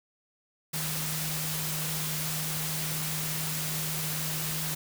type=tone in noise; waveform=sine; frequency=155.56 Hz; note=D#3; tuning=in tune; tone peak=-35 dBFS; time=0.73-4.75 s; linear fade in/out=10 ms; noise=white; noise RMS=-33 dBFS; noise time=0.73-4.75 s; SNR=-5 dB; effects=none